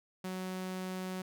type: tone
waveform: sawtooth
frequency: 185.7 Hz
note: F#3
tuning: 7 cents sharp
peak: -33 dBFS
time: 0.24-1.22 s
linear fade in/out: 5 ms
effects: none